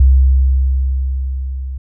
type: tone with level ramp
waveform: sine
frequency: 65.9 Hz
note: C2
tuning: 13 cents sharp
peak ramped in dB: -4 to -21 dBFS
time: 0-1.78 s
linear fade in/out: 5 ms
effects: none

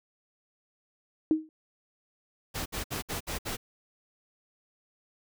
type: tone with exponential decay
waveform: sine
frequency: 313.9 Hz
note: D#4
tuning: 15 cents sharp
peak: -17 dBFS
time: 1.31-1.49 s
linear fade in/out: 1 ms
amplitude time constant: 39 ms
type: noise bursts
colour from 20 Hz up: pink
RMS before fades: -34 dBFS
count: 6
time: 2.54-3.57 s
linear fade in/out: 20 ms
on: 120 ms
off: 62 ms
effects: none

